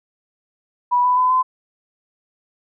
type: tone with pitch steps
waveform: sine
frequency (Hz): 980 / 994.3 / 1008.7 / 1023.4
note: B5 / B5 / B5 / C6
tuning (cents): -14 / +11 / +36 / -39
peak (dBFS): -13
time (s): 0.91-1.43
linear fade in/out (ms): 20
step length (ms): 130
effects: none